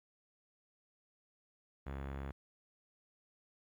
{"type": "tone with low-pass filter", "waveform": "sawtooth", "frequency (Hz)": 68.4, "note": "C#2", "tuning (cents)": -23, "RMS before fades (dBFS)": -43, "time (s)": [1.86, 2.32], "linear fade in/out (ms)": 10, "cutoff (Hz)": 1800, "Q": 1.2, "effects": ["12-bit"]}